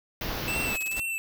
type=band-stop noise; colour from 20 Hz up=pink; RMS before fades=-32 dBFS; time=0.21-0.76 s; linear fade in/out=2 ms; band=5900 to 12000 Hz; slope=48 dB/octave
type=tone with vibrato; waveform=square; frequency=2637 Hz; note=E7; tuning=in tune; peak=-29 dBFS; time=0.48-1.18 s; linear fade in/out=0 ms; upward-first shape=sine; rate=2.2 Hz; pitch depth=45 cents each way
type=noise bursts; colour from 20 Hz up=white; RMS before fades=-39 dBFS; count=5; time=0.75-0.99 s; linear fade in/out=5 ms; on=28 ms; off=25 ms
type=noise with exponential growth; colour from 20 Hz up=pink; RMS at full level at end=-32 dBFS; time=0.84-1 s; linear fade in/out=2 ms; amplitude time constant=33 ms
effects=none